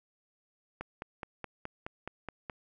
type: click train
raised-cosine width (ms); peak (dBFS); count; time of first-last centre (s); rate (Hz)
0.5; -23; 9; 0.81-2.498; 4.74
effects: none